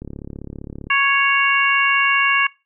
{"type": "click train", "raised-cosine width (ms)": 3, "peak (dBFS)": -19, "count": 31, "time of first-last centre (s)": [0.02, 0.87], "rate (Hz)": 35.3}
{"type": "harmonic tone", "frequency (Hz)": 554.4, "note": "C#5", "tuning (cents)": 0, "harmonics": [2, 3, 4, 5], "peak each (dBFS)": [-19, -19, -19, -19], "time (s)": [0.9, 2.47], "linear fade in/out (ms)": 5}
{"effects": ["noise-tail reverb RT60 0.3 s tail -24 dB re dry"]}